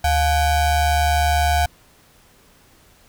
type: ring-modulated tone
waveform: square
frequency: 392 Hz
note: G4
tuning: in tune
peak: -13 dBFS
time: 0.04-1.66 s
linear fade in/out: 5 ms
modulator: 318 Hz
effects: pink hiss -53 dBFS RMS until 3.08 s